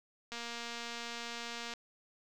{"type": "click train", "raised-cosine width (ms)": 0.2, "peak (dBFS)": -25, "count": 334, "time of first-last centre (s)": [0.32, 1.737], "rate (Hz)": 235, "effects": ["10-bit"]}